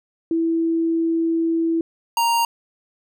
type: tone pair in turn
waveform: sine / square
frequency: 329.5 / 932 Hz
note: E4 / A#5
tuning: -1 / -1 cents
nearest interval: octave + tritone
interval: 1800 cents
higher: second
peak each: -17 dBFS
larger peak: neither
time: 0.31-1.81 / 2.17-2.45 s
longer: first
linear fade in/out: 2 ms
effects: none